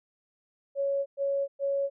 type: tone bursts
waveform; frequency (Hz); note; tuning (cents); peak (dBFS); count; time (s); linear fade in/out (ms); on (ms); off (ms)
sine; 556; C#5; +5; -25; 3; 0.75-1.9; 50; 310; 110
effects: none